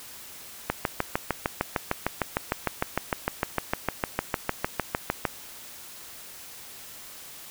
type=click train; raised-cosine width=0.5 ms; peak=-8 dBFS; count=31; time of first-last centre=0.7-5.252 s; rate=6.59 Hz; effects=white hiss -44 dBFS RMS until 7.5 s